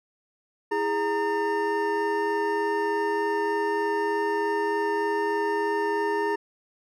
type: tone cluster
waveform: triangle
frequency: 328.7 / 412 / 926 / 1799 Hz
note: E4 / G#4 / A#5 / A6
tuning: -5 / -14 / -12 / +38 cents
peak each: -31 / -24 / -26 / -31 dBFS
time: 0.71-6.36 s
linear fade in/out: 10 ms
effects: none